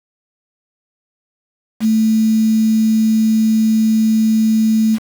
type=tone with quantisation; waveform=sine; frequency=220 Hz; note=A3; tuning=in tune; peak=-10 dBFS; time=1.8-4.99 s; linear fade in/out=50 ms; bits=5; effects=none